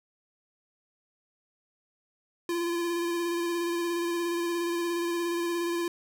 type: tone with vibrato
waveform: square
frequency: 342.9 Hz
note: F4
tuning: 32 cents flat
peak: -28 dBFS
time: 2.49-5.88 s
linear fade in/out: 2 ms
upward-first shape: square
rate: 17 Hz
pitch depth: 18 cents each way
effects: none